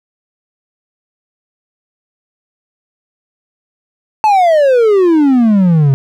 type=exponential sweep; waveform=triangle; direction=down; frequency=884 to 131.7 Hz; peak=-4 dBFS; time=4.24-5.94 s; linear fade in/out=0 ms; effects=none